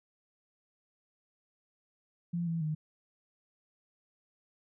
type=tone with pitch steps; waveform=sine; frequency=171.9 / 165.7 / 154.4 Hz; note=F3 / E3 / D#3; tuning=-27 / +9 / -13 cents; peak=-30 dBFS; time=2.33-2.75 s; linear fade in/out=10 ms; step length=140 ms; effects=none